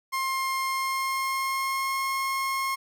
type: tone with pitch glide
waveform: 30% pulse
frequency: 1062 to 1076.2 Hz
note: C6 to C6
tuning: +25 to +48 cents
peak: -23 dBFS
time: 0.12-2.76 s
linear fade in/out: 20 ms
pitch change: +23 cents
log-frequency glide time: 0.63-1.97 s
effects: none

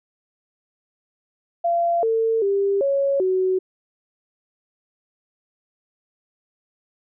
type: tone with pitch steps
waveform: sine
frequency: 685 / 450.3 / 397.1 / 554 / 373.5 Hz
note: F5 / A4 / G4 / C#5 / F#4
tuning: -34 / +40 / +22 / -1 / +16 cents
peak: -17 dBFS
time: 1.64-3.59 s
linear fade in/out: 10 ms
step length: 390 ms
effects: none

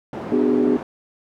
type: band-pass noise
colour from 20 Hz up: white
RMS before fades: -31 dBFS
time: 0.13-0.83 s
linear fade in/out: 2 ms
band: 140 to 560 Hz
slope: 12 dB/octave
type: chord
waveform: sine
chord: G# half-diminished seventh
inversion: first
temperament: just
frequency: 249.2 / 299 / 373.8 / 415.3 Hz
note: B3 / D4 / F#4 / G#4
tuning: +16 / +31 / +18 / 0 cents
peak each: -19 / -21 / -22 / -21 dBFS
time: 0.32-0.77 s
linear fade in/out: 2 ms
effects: none

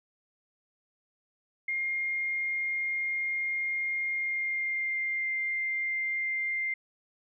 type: tone with pitch glide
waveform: sine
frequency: 2125 to 2099 Hz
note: C7 to C7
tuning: +26 to +5 cents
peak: -28 dBFS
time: 1.68-6.74 s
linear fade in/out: 5 ms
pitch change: -21 cents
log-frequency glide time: 4.12-5.15 s
effects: none

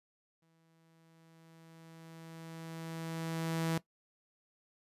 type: tone with exponential growth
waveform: sawtooth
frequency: 163.5 Hz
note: E3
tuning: 14 cents flat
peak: -26 dBFS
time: 0.42-3.78 s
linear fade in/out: 5 ms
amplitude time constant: 730 ms
effects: noise-tail reverb RT60 0.1 s tail -17 dB re dry + resampled to 32000 Hz

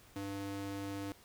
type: tone with high-pass filter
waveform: square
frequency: 99.1 Hz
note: G2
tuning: 19 cents sharp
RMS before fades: -41 dBFS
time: 0.16-1.12 s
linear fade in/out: 0 ms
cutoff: 200 Hz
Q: 8.3
effects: pink hiss -61 dBFS RMS until 1.24 s

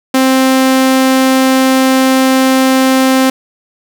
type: tone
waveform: sawtooth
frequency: 262.6 Hz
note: C4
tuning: 6 cents sharp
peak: -3 dBFS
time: 0.14-3.3 s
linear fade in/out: 5 ms
effects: none

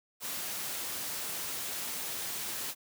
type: noise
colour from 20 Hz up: white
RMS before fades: -37 dBFS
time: 0.2-2.75 s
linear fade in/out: 50 ms
effects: high-pass 100 Hz 12 dB/octave

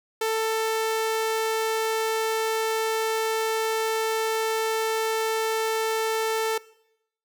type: tone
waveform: sawtooth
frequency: 443.6 Hz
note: A4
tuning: 14 cents sharp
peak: -19 dBFS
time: 0.21-6.58 s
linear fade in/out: 5 ms
effects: noise-tail reverb RT60 0.8 s tail -21 dB re dry

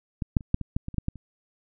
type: clicks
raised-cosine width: 5 ms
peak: -16 / -7 / -29 / -8 / -19 / -13 / -20 / -26 / -12 / -14 / -30 dBFS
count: 11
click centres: 0.222 / 0.368 / 0.408 / 0.544 / 0.613 / 0.765 / 0.884 / 0.943 / 0.983 / 1.084 / 1.157 s
effects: none

